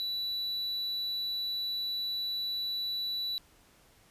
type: tone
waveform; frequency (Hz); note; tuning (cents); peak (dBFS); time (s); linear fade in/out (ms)
triangle; 3950; B7; 0; -30; 0-3.38; 0
effects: pink hiss -62 dBFS RMS until 4.1 s + resampled to 32000 Hz